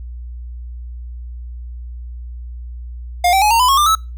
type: tone with pitch steps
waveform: square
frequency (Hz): 709 / 773.2 / 843.1 / 919.5 / 1002.7 / 1093.4 / 1192.4 / 1300.3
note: F5 / G5 / G#5 / A#5 / B5 / C#6 / D6 / E6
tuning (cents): +26 / -24 / +26 / -24 / +26 / -24 / +26 / -24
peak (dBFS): -11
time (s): 3.24-3.952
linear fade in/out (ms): 5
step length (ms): 89
effects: noise-tail reverb RT60 0.3 s tail -26 dB re dry + added 60 Hz sine -27 dBFS peak until 4.17 s